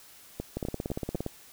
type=two click trains; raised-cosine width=2 ms; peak=-18 / -19 dBFS; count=13 / 4; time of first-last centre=0.57-1.264 / 0.4-1.154 s; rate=17.3 / 3.98 Hz; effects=white hiss -53 dBFS RMS until 1.52 s